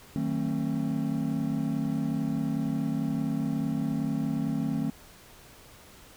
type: chord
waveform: triangle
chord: D# diminished seventh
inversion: none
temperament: just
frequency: 155.56 / 186.68 / 224 / 268.8 Hz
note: D#3 / F#3 / A3 / C4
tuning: 0 / +16 / +31 / +47 cents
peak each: -30 / -34 / -29 / -29 dBFS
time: 0.16-4.9 s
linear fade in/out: 0 ms
effects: pink hiss -52 dBFS RMS until 6.16 s